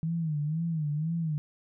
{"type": "tone with vibrato", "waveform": "sine", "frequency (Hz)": 157.2, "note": "D#3", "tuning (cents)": 18, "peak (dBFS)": -27, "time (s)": [0.03, 1.38], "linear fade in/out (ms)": 0, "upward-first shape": "sine", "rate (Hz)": 2, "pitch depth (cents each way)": 120, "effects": []}